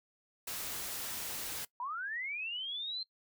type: noise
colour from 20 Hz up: white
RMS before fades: -40 dBFS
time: 0.47-1.65 s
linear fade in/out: 5 ms
type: linear sweep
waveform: sine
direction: up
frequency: 932.3 to 4165 Hz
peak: -36 dBFS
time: 1.8-3.03 s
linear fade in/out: 2 ms
effects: noise-tail reverb RT60 0.1 s tail -20 dB re dry